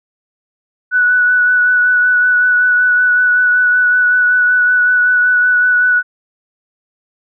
sine tone with vibrato, 1480 Hz, F#6, in tune, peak -8 dBFS, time 0.91-6.03 s, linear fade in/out 50 ms, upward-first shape sine, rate 5.3 Hz, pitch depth 17 cents each way, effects none

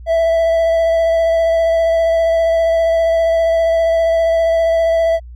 triangle tone with vibrato, 660 Hz, E5, 2 cents sharp, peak -9 dBFS, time 0.06-5.2 s, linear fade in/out 50 ms, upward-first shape sine, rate 15 Hz, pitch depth 14 cents each way, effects added 60 Hz sine -31 dBFS peak until 5.35 s

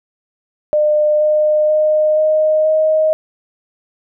sine tone with pitch steps, 603 / 608.6 / 614.2 / 620 / 625.7 Hz, D5 / D#5 / D#5 / D#5 / D#5, +46 / -38 / -23 / -6 / +10 cents, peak -10 dBFS, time 0.73-3.13 s, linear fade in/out 0 ms, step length 480 ms, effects none

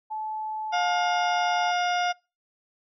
sine tone, 866 Hz, A5, 28 cents flat, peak -29 dBFS, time 0.1-1.72 s, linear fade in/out 20 ms
harmonic tone, 711 Hz, F5, 31 cents sharp, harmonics 1 / 2 / 3 / 4 / 5 / 7 / 8, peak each -24 / -30 / -34 / -36 / -38 / -41 / -42 dBFS, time 0.72-2.13 s, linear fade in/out 20 ms
effects noise-tail reverb RT60 0.3 s tail -26 dB re dry

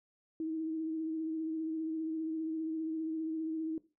sine tone with vibrato, 319.3 Hz, D#4, 45 cents sharp, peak -33 dBFS, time 0.4-3.78 s, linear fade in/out 2 ms, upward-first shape sine, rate 15 Hz, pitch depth 26 cents each way, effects noise-tail reverb RT60 0.3 s tail -18 dB re dry

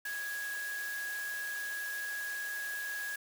sine tone in noise, 1659 Hz, G#6, 2 cents flat, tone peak -36 dBFS, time 0.05-3.16 s, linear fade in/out 5 ms, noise white, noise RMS -45 dBFS, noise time 0.05-3.16 s, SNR +6 dB, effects high-pass 400 Hz 12 dB/octave

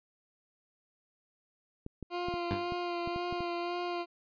clicks, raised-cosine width 3 ms, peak -27 dBFS, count 10, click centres 1.864 / 2.027 / 2.285 / 2.34 / 2.532 / 2.722 / 3.075 / 3.161 / 3.326 / 3.406 s
20% pulse tone with vibrato, 349.2 Hz, F4, in tune, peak -28 dBFS, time 2.1-4.06 s, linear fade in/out 50 ms, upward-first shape sine, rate 1.9 Hz, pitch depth 20 cents each way
15% pulse tone with exponential decay, 98 Hz, G2, in tune, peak -23 dBFS, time 2.51-2.7 s, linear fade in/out 0 ms, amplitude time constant 41 ms
effects resampled to 11025 Hz

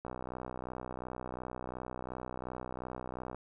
click train, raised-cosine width 1 ms, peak -26 dBFS, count 208, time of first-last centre 0.05-3.346 s, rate 62.8 Hz, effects none

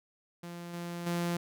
sawtooth tone with level steps, 172.6 Hz, F3, 20 cents flat, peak -37 / -33 / -26 dBFS, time 0.43-1.37 s, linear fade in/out 5 ms, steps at 0.73 / 1.06 s, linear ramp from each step 10 ms, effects none

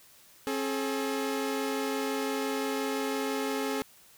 sawtooth tone pair together, 269.4 / 427 Hz, C#4 / G#4, -49 / +48 cents, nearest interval minor sixth, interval 797 cents, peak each -28 dBFS, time 0.47-3.82 s, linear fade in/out 0 ms, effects white hiss -57 dBFS RMS until 4.17 s

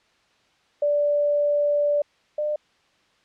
sine tone pair in turn, 584 / 600.1 Hz, D5 / D5, -10 / +37 cents, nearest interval unison, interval 47 cents, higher second, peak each -18 / -22 dBFS, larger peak first, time 0.82-2.02 / 2.38-2.56 s, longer first, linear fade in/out 5 ms, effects white hiss -62 dBFS RMS until 3.24 s + low-pass 4000 Hz 12 dB/octave

